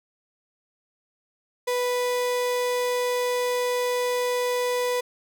35% pulse tone, 493.5 Hz, B4, 1 cent flat, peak -21 dBFS, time 1.67-5.01 s, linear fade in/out 10 ms, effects none

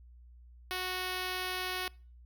5% pulse tone with notch filter, 368.3 Hz, F#4, 8 cents flat, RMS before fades -36 dBFS, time 0.71-1.88 s, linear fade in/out 0 ms, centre 7700 Hz, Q 1.7, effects noise-tail reverb RT60 0.4 s tail -25 dB re dry + added 60 Hz sine -52 dBFS peak until 2.25 s

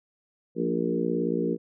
harmonic tone with a mistuned harmonic, 58.27 Hz, A#1, in tune, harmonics 3 / 4 / 5 / 6 / 7 / 8, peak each -31 / -31 / -31 / -31 / -31 / -31 dBFS, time 0.55-1.58 s, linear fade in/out 50 ms, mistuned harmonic 4, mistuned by -29 cents, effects none

